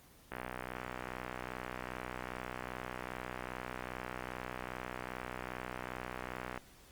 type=click train; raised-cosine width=0.5 ms; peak=-24 dBFS; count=392; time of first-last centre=0.32-6.576 s; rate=62.5 Hz; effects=pink hiss -60 dBFS RMS until 6.91 s + Opus 24 kbps